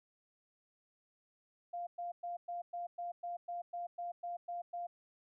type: tone bursts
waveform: sine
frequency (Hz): 698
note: F5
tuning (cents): -1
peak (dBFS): -38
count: 13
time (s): 1.73-4.87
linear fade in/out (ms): 10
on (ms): 140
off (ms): 110
effects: none